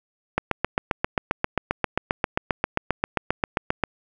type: click train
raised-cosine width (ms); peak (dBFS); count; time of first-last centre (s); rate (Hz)
0.5; -5; 27; 0.38-3.837; 7.52
effects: none